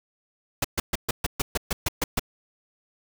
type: noise bursts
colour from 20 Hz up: pink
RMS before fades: -24 dBFS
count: 11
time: 0.62-2.195 s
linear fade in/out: 5 ms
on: 25 ms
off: 130 ms
effects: none